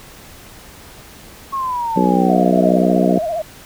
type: exponential sweep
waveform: sine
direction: down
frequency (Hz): 1104 to 595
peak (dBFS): -18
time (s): 1.52-2.78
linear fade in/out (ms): 20
type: harmonic tone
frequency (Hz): 61.74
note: B1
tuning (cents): 0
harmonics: 3 / 4 / 5 / 6 / 7 / 8 / 9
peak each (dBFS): -16 / -18 / -20 / -22 / -23 / -24 / -25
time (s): 1.96-3.19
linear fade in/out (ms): 5
type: tone with vibrato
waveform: sine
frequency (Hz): 657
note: E5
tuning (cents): -6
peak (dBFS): -18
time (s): 2.29-3.42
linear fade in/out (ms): 5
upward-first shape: sine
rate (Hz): 15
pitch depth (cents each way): 100
effects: pink hiss -40 dBFS RMS until 3.65 s